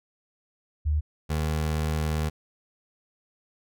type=tone pair in turn; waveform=sine / 25% pulse; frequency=75.4 / 77.56 Hz; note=D2 / D#2; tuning=+46 / -5 cents; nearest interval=unison; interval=49 cents; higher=second; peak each=-21 dBFS; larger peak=neither; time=0.85-1.01 / 1.29-2.3 s; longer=second; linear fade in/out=20 ms; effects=none